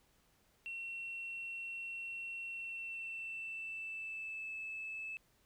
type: tone with pitch glide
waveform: sine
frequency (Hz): 2720 to 2614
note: F7 to E7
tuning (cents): -46 to -15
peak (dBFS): -40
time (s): 0.66-5.17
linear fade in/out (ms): 0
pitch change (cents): -69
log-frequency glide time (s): 2.48-4.54
effects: tanh soft clip ceiling -36 dBFS + pink hiss -72 dBFS RMS until 5.45 s